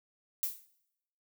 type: noise with exponential decay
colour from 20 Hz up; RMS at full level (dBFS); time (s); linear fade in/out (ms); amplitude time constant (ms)
violet; -29; 0.43-0.66; 0; 49
effects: noise-tail reverb RT60 0.8 s tail -19 dB re dry